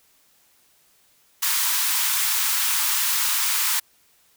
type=high-pass noise; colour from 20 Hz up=white; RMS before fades=-22 dBFS; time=1.42-3.8 s; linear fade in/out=10 ms; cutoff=860 Hz; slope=96 dB/octave; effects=white hiss -60 dBFS RMS until 4.36 s